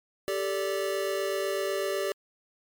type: chord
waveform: square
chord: G suspended second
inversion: none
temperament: equal with one note detuned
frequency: 392 / 440 / 579.9 Hz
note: G4 / A4 / D5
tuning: 0 / 0 / -22 cents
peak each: -31 / -36 / -32 dBFS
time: 0.28-2.12 s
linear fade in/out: 0 ms
effects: MP3 96 kbps